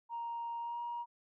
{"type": "tone with pitch glide", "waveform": "sine", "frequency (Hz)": [935, 949.1], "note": ["A#5", "A#5"], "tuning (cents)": [5, 31], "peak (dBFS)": -36, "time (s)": [0.09, 1.06], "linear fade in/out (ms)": 50, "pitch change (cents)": 26, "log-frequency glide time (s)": [0.59, 0.81], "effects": ["tanh soft clip ceiling -33 dBFS"]}